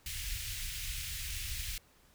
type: band-stop noise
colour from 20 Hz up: pink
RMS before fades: -39 dBFS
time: 0.06-1.78 s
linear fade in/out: 2 ms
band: 100 to 2100 Hz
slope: 24 dB/octave
effects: pink hiss -65 dBFS RMS until 2.14 s